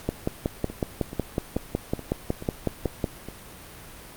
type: two click trains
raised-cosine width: 2 ms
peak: -10 / -22 dBFS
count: 17 / 7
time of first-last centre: 0.09-3.042 / 0.7-3.286 s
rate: 5.42 / 2.32 Hz
effects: pink hiss -44 dBFS RMS until 4.16 s + Opus 48 kbps